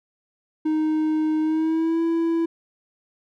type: tone with pitch glide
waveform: triangle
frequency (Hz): 311.1 to 331.5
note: D#4 to E4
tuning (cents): 0 to +10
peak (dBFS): -17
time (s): 0.65-2.46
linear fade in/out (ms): 10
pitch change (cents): +110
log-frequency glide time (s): 1.41-2.02
effects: none